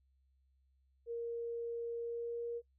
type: tone with pitch glide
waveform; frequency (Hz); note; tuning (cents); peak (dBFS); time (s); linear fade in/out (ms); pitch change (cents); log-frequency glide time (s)
sine; 467.6 to 470.9; A#4 to A#4; +5 to +18; -37; 1.06-2.62; 50; +13; 1.98-2.45
effects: noise-tail reverb RT60 0.1 s tail -23 dB re dry + added 66 Hz sine -70 dBFS peak until 2.78 s